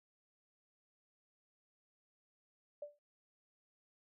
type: tone with exponential decay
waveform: sine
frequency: 586 Hz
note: D5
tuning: 4 cents flat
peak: -39 dBFS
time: 2.82-2.99 s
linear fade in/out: 5 ms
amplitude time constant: 35 ms
effects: noise-tail reverb RT60 0.2 s tail -24 dB re dry